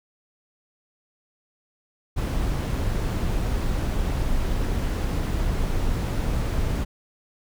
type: noise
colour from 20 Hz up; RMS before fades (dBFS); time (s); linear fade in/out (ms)
brown; -24; 2.16-6.85; 20
effects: none